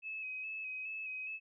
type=tone with vibrato; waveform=sine; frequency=2563 Hz; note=E7; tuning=49 cents flat; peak=-39 dBFS; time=0.02-1.4 s; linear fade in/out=50 ms; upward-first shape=square; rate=2.4 Hz; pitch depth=25 cents each way; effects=none